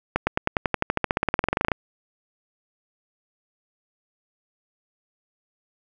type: accelerating click train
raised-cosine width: 0.5 ms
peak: -5 dBFS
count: 25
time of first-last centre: 0.16-1.718 s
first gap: 110 ms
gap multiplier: 0.95
effects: none